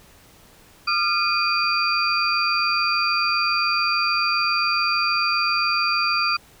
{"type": "tone cluster", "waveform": "sine", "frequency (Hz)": [1204, 1377, 2459, 4694], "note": ["D6", "F6", "D#7", "D8"], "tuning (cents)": [43, -25, -21, -2], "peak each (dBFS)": -24, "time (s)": [0.87, 6.37], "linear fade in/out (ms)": 10, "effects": ["pink hiss -51 dBFS RMS until 6.6 s"]}